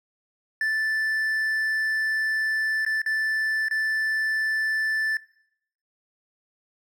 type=tone with dropouts; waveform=triangle; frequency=1759 Hz; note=A6; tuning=1 cent flat; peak=-20 dBFS; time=0.61-5.17 s; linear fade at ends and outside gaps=2 ms; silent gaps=2.85-2.863 / 3.018-3.061 / 3.685-3.71 s; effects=noise-tail reverb RT60 0.7 s tail -20 dB re dry